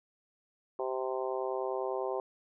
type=harmonic tone; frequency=130 Hz; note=C3; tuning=11 cents flat; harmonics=3 / 4 / 5 / 6 / 7 / 8; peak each=-35 / -37 / -39 / -41 / -42 / -43 dBFS; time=0.79-2.2 s; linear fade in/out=2 ms; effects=none